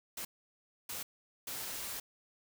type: noise bursts at uneven times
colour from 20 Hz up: white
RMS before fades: -41 dBFS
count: 3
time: 0.17-0.25 / 0.89-1.03 / 1.47-2 s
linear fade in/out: 5 ms
effects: none